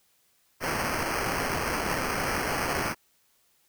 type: noise with sample-and-hold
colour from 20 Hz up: white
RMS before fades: -29 dBFS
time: 0.6-2.95 s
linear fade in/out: 50 ms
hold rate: 3675 Hz
effects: white hiss -67 dBFS RMS until 3.68 s